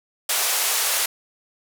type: band-pass noise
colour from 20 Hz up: white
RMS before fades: -22 dBFS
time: 0.29-1.06 s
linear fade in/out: 5 ms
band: 480 to 14000 Hz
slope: 24 dB/octave
effects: none